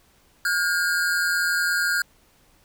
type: tone pair together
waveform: square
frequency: 1432.8 / 1604 Hz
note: F6 / G6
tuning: +44 / +39 cents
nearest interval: major second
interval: 195 cents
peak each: -24 dBFS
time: 0.45-2.02 s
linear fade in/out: 2 ms
effects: pink hiss -59 dBFS RMS until 2.64 s